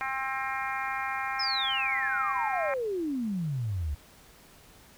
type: harmonic tone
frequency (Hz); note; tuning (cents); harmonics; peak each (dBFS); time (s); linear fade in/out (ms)
266.2; C4; +30; 3 / 4 / 5 / 6 / 7 / 8 / 9; -35 / -36 / -37 / -38 / -38 / -39 / -40; 0.01-2.74; 0
type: exponential sweep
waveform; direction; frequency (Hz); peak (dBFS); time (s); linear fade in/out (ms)
sine; down; 5360 to 68.2; -28; 1.39-3.95; 10
effects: pink hiss -55 dBFS RMS until 4.97 s